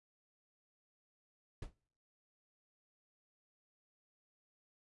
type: noise with exponential decay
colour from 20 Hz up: brown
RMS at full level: -36 dBFS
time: 1.62-1.74 s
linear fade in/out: 5 ms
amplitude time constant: 24 ms
effects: noise-tail reverb RT60 0.6 s tail -26 dB re dry + resampled to 24000 Hz